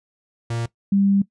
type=tone pair in turn; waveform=45% pulse / sine; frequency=116.54 / 197.99 Hz; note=A#2 / G3; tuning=0 / +18 cents; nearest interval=major sixth; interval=918 cents; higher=second; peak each=-23 / -14 dBFS; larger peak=second; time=0.5-0.66 / 0.92-1.22 s; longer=second; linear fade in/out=5 ms; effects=noise-tail reverb RT60 0.1 s tail -18 dB re dry + resampled to 22050 Hz